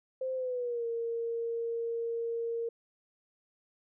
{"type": "tone with pitch glide", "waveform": "sine", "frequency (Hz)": [520, 463.3], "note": ["C5", "A#4"], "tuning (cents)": [-11, -11], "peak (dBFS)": -31, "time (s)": [0.21, 2.69], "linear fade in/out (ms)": 5, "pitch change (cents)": -200, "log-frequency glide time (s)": [0.35, 0.86], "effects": []}